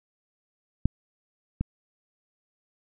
clicks, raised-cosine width 5 ms, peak -8 / -14 dBFS, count 2, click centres 0.856 / 1.61 s, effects none

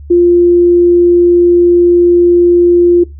sine tone, 349.2 Hz, F4, in tune, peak -3 dBFS, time 0.1-3.04 s, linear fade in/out 10 ms, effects noise-tail reverb RT60 0.2 s tail -20 dB re dry + added 72 Hz sine -27 dBFS peak until 3.19 s

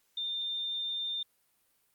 sine tone, 3606 Hz, A7, 42 cents sharp, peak -32 dBFS, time 0.17-1.23 s, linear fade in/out 5 ms, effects white hiss -72 dBFS RMS until 1.94 s + Opus 48 kbps

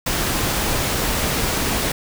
pink noise, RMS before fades -21 dBFS, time 0.06-1.92 s, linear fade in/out 5 ms, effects none

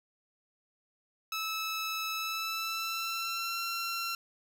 15% pulse tone with pitch glide, 1304 to 1361.7 Hz, E6 to F6, -19 to -44 cents, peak -26 dBFS, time 1.32-4.15 s, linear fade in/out 2 ms, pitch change +75 cents, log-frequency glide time 2.13-3.62 s, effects none

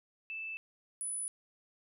sine tone pair in turn, 2637 / 9956 Hz, E7 / D#9, 0 / 0 cents, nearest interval octave + major seventh, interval 2300 cents, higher second, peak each -38 / -35 dBFS, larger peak second, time 0.3-0.57 / 1.01-1.28 s, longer neither, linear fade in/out 0 ms, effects none

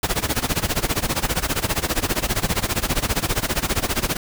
pink noise with tremolo, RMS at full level -19 dBFS, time 0.03-4.17 s, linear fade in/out 2 ms, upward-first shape sine, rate 15 Hz, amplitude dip 90%, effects none

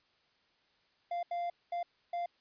triangle tone bursts at uneven times, 695 Hz, F5, 9 cents flat, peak -31 dBFS, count 4, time 1.11-1.23 / 1.31-1.5 / 1.72-1.83 / 2.13-2.26 s, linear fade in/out 5 ms, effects white hiss -71 dBFS RMS until 2.4 s + resampled to 11025 Hz

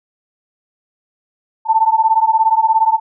sine beating tone pair, 880 / 897 Hz, A5 / A5, 0 / +33 cents, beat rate 17 Hz, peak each -13 dBFS, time 1.65-3 s, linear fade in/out 50 ms, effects none

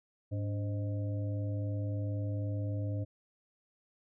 harmonic tone with a mistuned harmonic, 103.83 Hz, G#2, in tune, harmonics 1 / 3 / 5 / 6, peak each -32 / -42 / -46 / -48 dBFS, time 0.31-3.05 s, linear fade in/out 20 ms, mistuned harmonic 3, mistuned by -130 cents, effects none

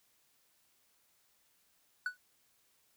triangle tone with exponential decay, 1480 Hz, F#6, in tune, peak -27 dBFS, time 2.06-2.17 s, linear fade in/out 2 ms, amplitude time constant 23 ms, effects white hiss -72 dBFS RMS until 2.96 s

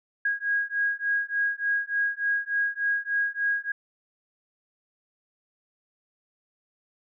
sine beating tone pair, 1640 / 1643.4 Hz, G#6 / G#6, -22 / -19 cents, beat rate 3.4 Hz, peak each -27 / -27 dBFS, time 0.25-3.72 s, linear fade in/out 5 ms, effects none

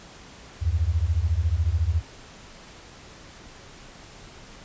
sine beating tone pair, 75 / 89 Hz, D2 / F2, +37 / +33 cents, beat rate 14 Hz, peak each -23 dBFS, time 0.61-2.02 s, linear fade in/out 20 ms, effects pink hiss -46 dBFS RMS until 4.64 s + resampled to 16000 Hz

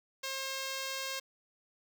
5% pulse tone, 535 Hz, C5, 38 cents sharp, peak -24 dBFS, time 0.23-1.2 s, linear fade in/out 10 ms, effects none

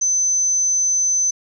sine tone, 6120 Hz, G8, 42 cents flat, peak -15 dBFS, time 0.01-1.31 s, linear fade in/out 10 ms, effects none

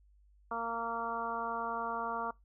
harmonic tone, 230.8 Hz, A#3, 17 cents flat, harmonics 1 / 2 / 3 / 4 / 5 / 6, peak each -46 / -43 / -41 / -39 / -38 / -42 dBFS, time 0.51-2.31 s, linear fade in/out 5 ms, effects noise-tail reverb RT60 0.2 s tail -24 dB re dry + added 50 Hz sine -61 dBFS peak until 2.44 s

